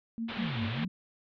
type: tone with tremolo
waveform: sine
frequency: 228.4 Hz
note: A#3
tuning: 35 cents flat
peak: -30 dBFS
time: 0.18-0.85 s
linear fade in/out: 0 ms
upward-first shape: triangle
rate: 5 Hz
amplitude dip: 95%
type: low-pass noise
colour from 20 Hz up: white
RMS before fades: -40 dBFS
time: 0.28-0.85 s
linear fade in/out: 10 ms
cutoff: 3700 Hz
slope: 48 dB/octave
type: exponential two-way sweep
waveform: sine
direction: down then up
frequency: 217.3 to 92.5 to 194.4 Hz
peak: -33 dBFS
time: 0.37-0.88 s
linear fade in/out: 5 ms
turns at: 0.65 s
effects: none